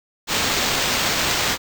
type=noise with sample-and-hold; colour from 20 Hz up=violet; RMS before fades=-21 dBFS; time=0.27-1.58 s; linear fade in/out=50 ms; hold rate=11025 Hz; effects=none